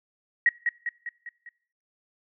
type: tone with echo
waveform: sine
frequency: 1900 Hz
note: A#6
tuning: 33 cents sharp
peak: -16 dBFS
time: 0.46-0.49 s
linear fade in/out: 2 ms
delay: 200 ms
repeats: 5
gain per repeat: -5 dB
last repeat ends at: 1.49 s
effects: noise-tail reverb RT60 0.6 s tail -23 dB re dry